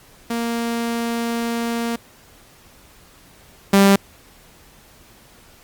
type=tone pair in turn; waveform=sawtooth; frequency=233.1 / 197.49 Hz; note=A#3 / G3; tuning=0 / +13 cents; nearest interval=minor third; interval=287 cents; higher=first; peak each=-17 / -6 dBFS; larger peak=second; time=0.3-1.96 / 3.73-3.96 s; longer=first; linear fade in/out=5 ms; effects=pink hiss -49 dBFS RMS until 5.63 s + Opus 48 kbps